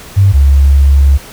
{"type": "tone pair in turn", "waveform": "sine", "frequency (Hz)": [98, 69.3], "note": ["G2", "C#2"], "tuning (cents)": [0, 0], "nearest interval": "tritone", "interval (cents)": 600, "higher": "first", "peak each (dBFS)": -3, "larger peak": "neither", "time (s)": [[0.16, 0.33], [0.33, 1.18]], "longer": "second", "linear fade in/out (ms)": 20, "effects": ["pink hiss -32 dBFS RMS until 1.32 s"]}